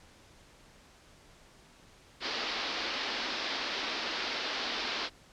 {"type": "band-pass noise", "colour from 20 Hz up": "white", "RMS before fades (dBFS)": -35, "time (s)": [2.2, 5.1], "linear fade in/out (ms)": 50, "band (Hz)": [220, 5000], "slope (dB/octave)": 48, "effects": ["pink hiss -58 dBFS RMS until 5.32 s", "low-pass 8000 Hz 12 dB/octave"]}